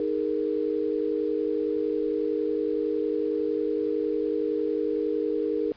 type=chord; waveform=sine; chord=D# suspended fourth; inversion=none; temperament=equal; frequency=311.1 / 415.3 / 466.2 Hz; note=D#4 / G#4 / A#4; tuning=0 / 0 / 0 cents; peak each=-29 / -28 / -28 dBFS; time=0-5.72 s; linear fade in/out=2 ms; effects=pink hiss -54 dBFS RMS until 5.76 s + resampled to 11025 Hz

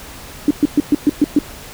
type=tone bursts; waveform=sine; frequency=293.7 Hz; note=D4; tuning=in tune; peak=-7 dBFS; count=7; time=0.48-1.389 s; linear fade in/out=2 ms; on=27 ms; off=120 ms; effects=pink hiss -35 dBFS RMS until 1.73 s

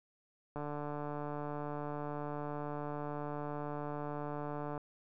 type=click train; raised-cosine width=1 ms; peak=-27 dBFS; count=621; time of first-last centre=0.56-4.778 s; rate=147 Hz; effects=none

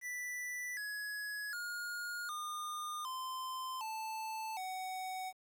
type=tone with pitch steps; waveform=square; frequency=1975.5 / 1680.5 / 1429.5 / 1216.1 / 1034.5 / 880 / 748.6 Hz; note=B6 / G#6 / F6 / D#6 / C6 / A5 / F#5; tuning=0 / +20 / +40 / -40 / -20 / 0 / +20 cents; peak=-40 dBFS; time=0.01-5.33 s; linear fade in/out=50 ms; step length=760 ms; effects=11-bit

